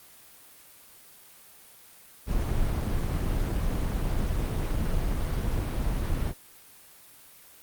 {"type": "noise", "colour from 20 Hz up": "brown", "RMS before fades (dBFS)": -27, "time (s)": [2.26, 6.34], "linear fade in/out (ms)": 50, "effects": ["white hiss -52 dBFS RMS until 7.62 s", "Opus 32 kbps"]}